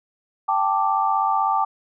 sine chord, G suspended second, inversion none, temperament equal, 784 / 880 / 1174.7 Hz, G5 / A5 / D6, 0 / 0 / 0 cents, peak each -22 dBFS, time 0.48-1.65 s, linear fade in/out 10 ms, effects none

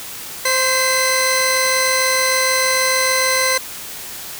15% pulse tone pair together, 521.9 / 2041 Hz, C5 / C7, -4 / -44 cents, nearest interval 2 octaves, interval 2360 cents, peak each -11 dBFS, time 0.45-3.58 s, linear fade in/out 5 ms, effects white hiss -31 dBFS RMS until 4.39 s

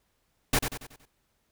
pink noise with echo, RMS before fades -23 dBFS, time 0.53-0.59 s, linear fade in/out 5 ms, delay 93 ms, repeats 5, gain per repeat -7 dB, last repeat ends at 1.055 s, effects pink hiss -73 dBFS RMS until 1.51 s

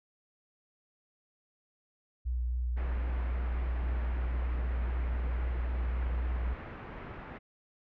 sine tone with vibrato, 60.9 Hz, B1, 24 cents flat, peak -29 dBFS, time 2.25-6.55 s, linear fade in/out 20 ms, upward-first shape sine, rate 3.8 Hz, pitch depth 16 cents each way
pink low-pass noise, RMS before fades -44 dBFS, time 2.76-7.39 s, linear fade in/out 20 ms, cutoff 2200 Hz, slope 24 dB/octave
effects none

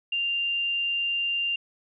sine tone, 2789 Hz, F7, 3 cents flat, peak -24 dBFS, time 0.12-1.56 s, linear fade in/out 5 ms, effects none

